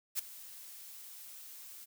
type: noise with ADSR envelope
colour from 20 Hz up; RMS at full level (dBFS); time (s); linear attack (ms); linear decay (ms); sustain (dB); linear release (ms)
blue; -31; 0.15-1.86; 41; 4; -19; 28
effects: none